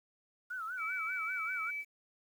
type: tone with vibrato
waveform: sine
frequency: 1396.9 Hz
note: F6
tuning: in tune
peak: -37 dBFS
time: 0.5-1.71 s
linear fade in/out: 10 ms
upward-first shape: sine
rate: 5.1 Hz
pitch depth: 150 cents each way
type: tone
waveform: sine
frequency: 2300 Hz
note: D7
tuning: 37 cents flat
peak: -36 dBFS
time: 0.77-1.85 s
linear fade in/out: 50 ms
effects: 10-bit